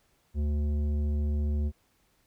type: tone with tanh clipping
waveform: triangle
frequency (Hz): 73.8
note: D2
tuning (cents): +9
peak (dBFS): -27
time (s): 0.34-1.72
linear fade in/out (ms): 50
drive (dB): 15
effects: pink hiss -69 dBFS RMS until 2.26 s

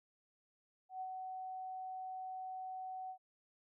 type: tone with ADSR envelope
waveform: sine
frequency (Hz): 750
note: F#5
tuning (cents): +23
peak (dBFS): -39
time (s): 0.89-3.18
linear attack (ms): 120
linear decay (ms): 56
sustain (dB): -3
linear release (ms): 82
effects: none

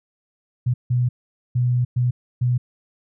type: tone bursts at uneven times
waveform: sine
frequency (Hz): 123.47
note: B2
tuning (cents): 0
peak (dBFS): -16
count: 5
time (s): 0.66-0.74 / 0.9-1.09 / 1.55-1.85 / 1.96-2.11 / 2.41-2.58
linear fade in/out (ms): 10
effects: none

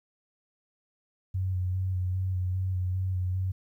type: tone with vibrato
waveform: sine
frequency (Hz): 92.5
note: F#2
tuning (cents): 0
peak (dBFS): -26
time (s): 1.34-3.52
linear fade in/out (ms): 10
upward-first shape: square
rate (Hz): 2.5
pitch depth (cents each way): 22
effects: 11-bit

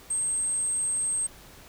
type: tone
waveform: sine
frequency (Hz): 8372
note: C9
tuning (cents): 0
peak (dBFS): -22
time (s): 0.1-1.27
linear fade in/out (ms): 10
effects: tanh soft clip ceiling -24 dBFS + pink hiss -50 dBFS RMS until 1.68 s

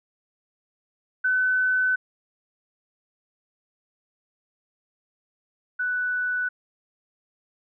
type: tone pair in turn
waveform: sine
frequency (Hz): 1510 / 1487.5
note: F#6 / F#6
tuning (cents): +35 / +9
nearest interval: unison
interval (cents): 26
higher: first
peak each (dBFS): -19 / -23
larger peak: first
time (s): 1.24-1.96 / 5.79-6.49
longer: first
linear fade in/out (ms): 10
effects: none

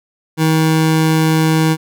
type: tone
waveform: 25% pulse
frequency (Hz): 158.9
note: D#3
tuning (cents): +37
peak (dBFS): -7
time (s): 0.37-1.77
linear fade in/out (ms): 50
effects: none

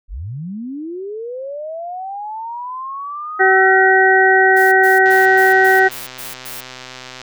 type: linear sweep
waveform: sine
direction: up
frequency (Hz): 33.18 to 1465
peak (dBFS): -24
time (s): 0.08-3.94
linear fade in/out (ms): 50
type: harmonic tone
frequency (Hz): 380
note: F#4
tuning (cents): +46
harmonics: 1 / 2 / 4 / 5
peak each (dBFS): -14 / -14 / -14 / -14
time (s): 3.39-5.89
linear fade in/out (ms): 20
type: noise bursts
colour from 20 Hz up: blue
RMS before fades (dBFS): -31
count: 8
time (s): 4.56-6.61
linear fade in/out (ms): 10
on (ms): 160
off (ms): 110
type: click train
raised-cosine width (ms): 0.2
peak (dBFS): -15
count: 277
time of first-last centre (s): 5.06-7.216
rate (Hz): 128
effects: none

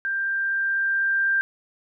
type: tone with level ramp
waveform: sine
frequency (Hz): 1584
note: G6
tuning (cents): +18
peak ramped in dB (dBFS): -23 to -18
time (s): 0.05-1.41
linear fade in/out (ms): 0
effects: none

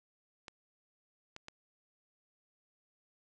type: clicks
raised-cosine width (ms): 0.2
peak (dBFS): -28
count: 3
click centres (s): 0.482 / 1.364 / 1.484
effects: resampled to 24000 Hz

